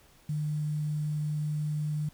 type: tone with quantisation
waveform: sine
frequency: 150.9 Hz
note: D3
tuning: 47 cents sharp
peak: -28 dBFS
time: 0.29-2.09 s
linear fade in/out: 5 ms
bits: 9
effects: pink hiss -60 dBFS RMS until 2.13 s